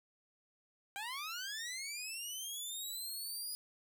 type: linear sweep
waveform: 15% pulse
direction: up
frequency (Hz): 775 to 4955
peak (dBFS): -34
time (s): 0.96-3.55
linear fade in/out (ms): 0
effects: none